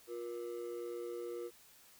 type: ring-modulated tone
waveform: triangle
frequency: 415.3 Hz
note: G#4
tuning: in tune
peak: -35 dBFS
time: 0.07-1.51 s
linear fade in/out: 50 ms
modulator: 60.9 Hz
effects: white hiss -62 dBFS RMS until 1.99 s